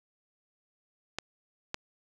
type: clicks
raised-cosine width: 0.2 ms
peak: -15 dBFS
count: 2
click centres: 1.186 / 1.744 s
effects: none